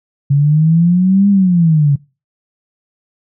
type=exponential two-way sweep; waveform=sine; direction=up then down; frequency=138.6 to 203.2 to 138.6 Hz; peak=-7 dBFS; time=0.3-1.96 s; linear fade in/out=10 ms; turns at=1.29 s; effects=noise-tail reverb RT60 0.3 s tail -23 dB re dry